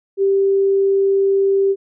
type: tone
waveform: sine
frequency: 392 Hz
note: G4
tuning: in tune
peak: -12 dBFS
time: 0.17-1.76 s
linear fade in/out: 50 ms
effects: none